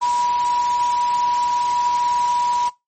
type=tone in noise; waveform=sine; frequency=970 Hz; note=B5; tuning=31 cents flat; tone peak=-16 dBFS; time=0.01-2.7 s; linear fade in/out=20 ms; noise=white; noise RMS=-31 dBFS; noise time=0.01-2.7 s; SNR=+12 dB; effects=noise-tail reverb RT60 0.2 s tail -21 dB re dry + MP3 32 kbps